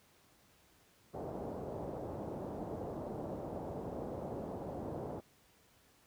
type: low-pass noise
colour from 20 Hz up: white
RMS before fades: -42 dBFS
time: 1.13-5.21 s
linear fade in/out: 20 ms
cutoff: 690 Hz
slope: 24 dB/octave
effects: pink hiss -67 dBFS RMS until 6.06 s + high-pass 60 Hz 12 dB/octave